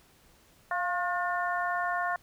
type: harmonic tone with a mistuned harmonic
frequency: 358.9 Hz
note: F4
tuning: 47 cents sharp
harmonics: 2 / 3 / 4 / 5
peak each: -31 / -33 / -34 / -35 dBFS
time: 0.71-2.16 s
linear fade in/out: 2 ms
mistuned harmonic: 2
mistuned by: -41 cents
effects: pink hiss -61 dBFS RMS until 2.22 s